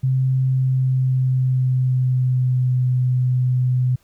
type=tone with pitch glide; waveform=sine; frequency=130.81 to 126.5 Hz; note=C3 to B2; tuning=0 to +42 cents; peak=-15 dBFS; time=0.03-3.96 s; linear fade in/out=10 ms; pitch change=-58 cents; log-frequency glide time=0.47-2.82 s; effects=pink hiss -60 dBFS RMS until 4.03 s